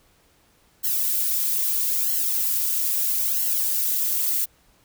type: noise with flanger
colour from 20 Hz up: violet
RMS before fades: -23 dBFS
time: 0.83-4.46 s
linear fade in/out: 20 ms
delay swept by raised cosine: 0.82 to 3.52 ms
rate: 0.77 Hz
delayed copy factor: -0.95
effects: pink hiss -60 dBFS RMS until 4.84 s